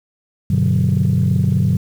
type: chord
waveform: sine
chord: G major seventh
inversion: none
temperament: equal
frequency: 98 / 123.47 / 146.83 / 185 Hz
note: G2 / B2 / D3 / F#3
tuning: 0 / 0 / 0 / 0 cents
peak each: -17 dBFS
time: 0.5-1.77 s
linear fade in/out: 5 ms
effects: tanh soft clip ceiling -7 dBFS + 7-bit